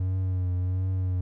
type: tone with vibrato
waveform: triangle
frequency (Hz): 92.1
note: F#2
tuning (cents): -7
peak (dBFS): -22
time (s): 0-1.21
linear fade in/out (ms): 5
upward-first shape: triangle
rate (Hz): 1.4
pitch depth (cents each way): 41
effects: none